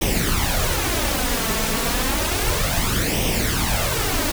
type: noise with flanger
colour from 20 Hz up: pink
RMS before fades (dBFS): -21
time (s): 0.01-4.32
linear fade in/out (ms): 10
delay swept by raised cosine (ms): 0.34 to 4.54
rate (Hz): 0.31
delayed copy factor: +0.65
effects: none